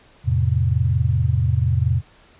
sine chord, F major, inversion none, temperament equal with one note detuned, 85.41 / 110 / 130.81 Hz, F2 / A2 / C3, -38 / 0 / 0 cents, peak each -20 dBFS, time 0.24-2.02 s, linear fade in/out 50 ms, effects pink hiss -52 dBFS RMS until 2.39 s + resampled to 8000 Hz

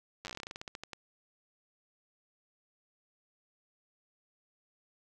slowing click train, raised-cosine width 0.2 ms, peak -24 dBFS, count 19, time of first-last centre 0.25-0.933 s, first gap 9 ms, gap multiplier 1.15, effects none

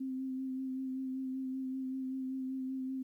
sine tone with vibrato, 262.1 Hz, C4, 3 cents sharp, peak -35 dBFS, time 0-3.03 s, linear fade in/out 10 ms, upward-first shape sine, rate 5.2 Hz, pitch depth 20 cents each way, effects 12-bit

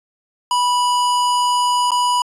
square tone with dropouts, 982 Hz, B5, 10 cents flat, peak -15 dBFS, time 0.51-2.22 s, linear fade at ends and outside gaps 2 ms, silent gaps 1.907-1.917 s, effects resampled to 24000 Hz

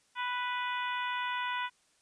harmonic tone, 493.9 Hz, B4, in tune, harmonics 2 / 3 / 4 / 5 / 6 / 7, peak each -34 / -38 / -40 / -42 / -44 / -45 dBFS, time 0.15-1.7 s, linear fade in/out 50 ms, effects white hiss -69 dBFS RMS until 2.01 s + resampled to 22050 Hz

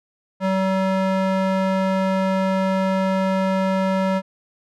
square tone with band-pass filter, 190.4 Hz, F#3, 50 cents sharp, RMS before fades -20 dBFS, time 0.4-4.22 s, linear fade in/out 50 ms, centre 690 Hz, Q 0.65, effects none

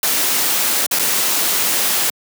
white noise with dropouts, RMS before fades -17 dBFS, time 0.03-2.1 s, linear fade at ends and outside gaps 2 ms, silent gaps 0.864-0.911 / 0.989-0.994 s, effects high-pass 200 Hz 12 dB/octave

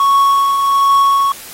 triangle tone with tremolo, 1108.7 Hz, C#6, in tune, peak -5 dBFS, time 0-1.32 s, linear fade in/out 2 ms, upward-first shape triangle, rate 1.3 Hz, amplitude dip 45%, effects white hiss -33 dBFS RMS until 1.53 s + AAC 48 kbps

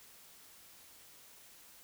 silence, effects white hiss -58 dBFS RMS until 1.83 s

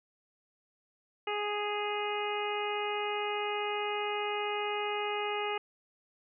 harmonic tone with a mistuned harmonic, 415.3 Hz, G#4, in tune, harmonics 1 / 2 / 3 / 4 / 5 / 6 / 7, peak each -35 / -36 / -39 / -47 / -41 / -41 / -41 dBFS, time 1.27-5.58 s, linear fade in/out 5 ms, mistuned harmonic 7, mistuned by -19 cents, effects none

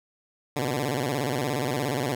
10% pulse tone with vibrato, 134.4 Hz, C3, 47 cents sharp, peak -17 dBFS, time 0.56-2.15 s, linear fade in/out 5 ms, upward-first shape square, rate 17 Hz, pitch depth 150 cents each way, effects none

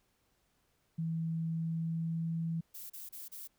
sine tone with pitch glide, 163.4 to 164.73 Hz, E3 to E3, -15 to -1 cents, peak -32 dBFS, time 0.98-2.61 s, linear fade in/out 10 ms, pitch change +14 cents, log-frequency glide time 1.51-2.3 s
violet noise bursts, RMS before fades -46 dBFS, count 4, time 2.74-3.476 s, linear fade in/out 10 ms, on 160 ms, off 32 ms
effects pink hiss -75 dBFS RMS until 3.58 s

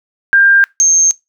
sine tone pair in turn, 1596 / 6384 Hz, G6 / G8, +31 / +31 cents, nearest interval 2 octaves, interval 2400 cents, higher second, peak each -5 dBFS, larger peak neither, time 0.33-0.64 / 0.8-1.11 s, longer neither, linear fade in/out 0 ms, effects noise-tail reverb RT60 0.2 s tail -23 dB re dry

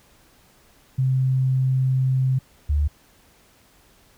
sine tone pair in turn, 130.81 / 73.41 Hz, C3 / D2, 0 / 0 cents, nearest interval minor seventh, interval 1000 cents, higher first, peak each -17 dBFS, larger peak neither, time 0.98-2.39 / 2.69-2.88 s, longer first, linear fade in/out 10 ms, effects pink hiss -56 dBFS RMS until 4.17 s

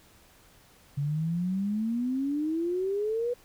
sine exponential sweep, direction up, 139.4 to 494.3 Hz, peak -26 dBFS, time 0.97-3.34 s, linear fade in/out 10 ms, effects pink hiss -58 dBFS RMS until 3.44 s

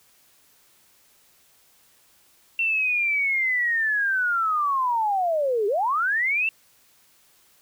sine linear two-way sweep, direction down then up, 2718 to 390.8 to 2718 Hz, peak -20 dBFS, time 2.59-6.49 s, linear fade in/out 2 ms, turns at 5.67 s, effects white hiss -59 dBFS RMS until 7.61 s

